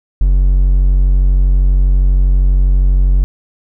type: tone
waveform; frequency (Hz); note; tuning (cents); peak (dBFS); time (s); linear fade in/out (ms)
triangle; 46.25; F#1; 0; -5; 0.21-3.24; 0
effects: none